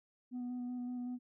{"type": "tone with vibrato", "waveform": "sine", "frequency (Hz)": 246.9, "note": "B3", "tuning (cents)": 0, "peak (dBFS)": -35, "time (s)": [0.31, 1.19], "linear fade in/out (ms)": 50, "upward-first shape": "square", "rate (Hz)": 5.3, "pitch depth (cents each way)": 12, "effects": ["tanh soft clip ceiling -37 dBFS"]}